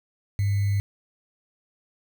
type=tone with sample-and-hold; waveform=sine; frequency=100.3 Hz; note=G2; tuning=40 cents sharp; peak=-20 dBFS; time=0.39-0.8 s; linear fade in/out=0 ms; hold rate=2100 Hz; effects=none